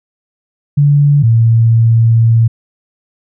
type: tone pair in turn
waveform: sine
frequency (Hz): 144.2 / 114.45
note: D3 / A#2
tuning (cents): -31 / -31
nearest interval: major third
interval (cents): 400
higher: first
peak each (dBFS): -5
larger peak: neither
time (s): 0.77-1.23 / 1.23-2.48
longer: second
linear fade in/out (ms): 10
effects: none